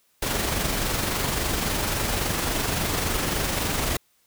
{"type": "noise with amplitude modulation", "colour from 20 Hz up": "pink", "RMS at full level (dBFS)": -24, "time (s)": [0.22, 3.97], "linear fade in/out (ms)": 5, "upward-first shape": "sine", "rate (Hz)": 23.6, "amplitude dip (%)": 35, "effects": ["white hiss -65 dBFS RMS until 4.26 s"]}